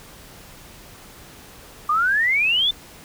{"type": "exponential sweep", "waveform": "sine", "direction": "up", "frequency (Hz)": [1174.7, 3591], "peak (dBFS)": -16, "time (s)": [1.89, 2.71], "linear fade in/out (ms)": 5, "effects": ["pink hiss -44 dBFS RMS until 3.04 s"]}